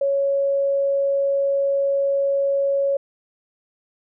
sine tone, 555 Hz, C#5, 2 cents sharp, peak -17 dBFS, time 0.01-2.97 s, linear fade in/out 5 ms, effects none

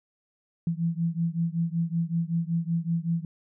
sine beating tone pair, 165.2 / 170.5 Hz, E3 / F3, +4 / -41 cents, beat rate 5.3 Hz, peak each -27 / -28 dBFS, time 0.67-3.25 s, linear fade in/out 2 ms, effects none

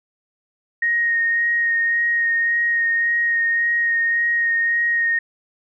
sine tone with vibrato, 1864.7 Hz, A#6, in tune, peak -16 dBFS, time 0.82-5.19 s, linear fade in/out 5 ms, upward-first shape sine, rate 1.8 Hz, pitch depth 14 cents each way, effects none

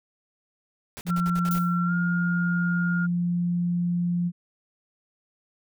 pink noise bursts, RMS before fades -39 dBFS, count 7, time 0.97-1.586 s, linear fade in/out 0 ms, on 40 ms, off 56 ms
sine tone, 174.61 Hz, F3, in tune, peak -22 dBFS, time 1.05-4.32 s, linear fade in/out 50 ms
sine tone with pitch glide, 1360 to 1416.1 Hz, F6 to F6, -46 to +24 cents, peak -28 dBFS, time 1.09-3.07 s, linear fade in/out 20 ms, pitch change +70 cents, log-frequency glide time 1.86-1.93 s
violet noise with exponential decay, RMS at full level -31 dBFS, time 1.51-1.8 s, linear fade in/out 1 ms, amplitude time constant 63 ms
effects none

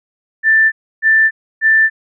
sine tone bursts, 1772 Hz, A6, 12 cents sharp, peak -7 dBFS, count 3, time 0.43-1.9 s, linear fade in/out 50 ms, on 290 ms, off 300 ms, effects none

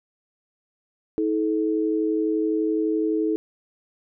sine tone pair together, 319.7 / 431.5 Hz, D#4 / A4, +47 / -34 cents, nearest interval perfect fourth, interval 519 cents, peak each -22 / -24 dBFS, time 1.18-3.36 s, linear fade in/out 0 ms, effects none

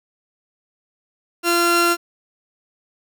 sawtooth tone pair together, 343.8 / 1376.6 Hz, F4 / F6, -27 / -25 cents, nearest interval 2 octaves, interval 2402 cents, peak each -14 dBFS, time 1.43-1.97 s, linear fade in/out 50 ms, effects none

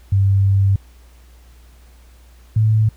sine tone pair in turn, 98 / 109.02 Hz, G2 / A2, 0 / -15 cents, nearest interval major second, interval 185 cents, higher second, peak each -11 dBFS, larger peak neither, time 0.12-0.76 / 2.56-2.89 s, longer first, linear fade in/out 5 ms, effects added 60 Hz sine -43 dBFS peak until 2.96 s + pink hiss -54 dBFS RMS until 2.96 s

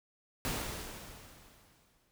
pink noise with exponential decay, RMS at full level -34 dBFS, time 0.45-2.11 s, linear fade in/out 0 ms, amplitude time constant 360 ms, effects none

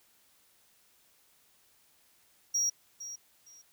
triangle tone with echo, 5680 Hz, F8, 28 cents sharp, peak -25 dBFS, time 2.54-2.7 s, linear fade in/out 10 ms, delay 460 ms, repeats 2, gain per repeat -13 dB, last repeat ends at 3.62 s, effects white hiss -66 dBFS RMS until 3.72 s

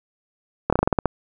slowing click train, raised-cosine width 1 ms, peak -3 dBFS, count 9, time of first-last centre 0.7-1.057 s, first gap 26 ms, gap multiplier 1.15, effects none

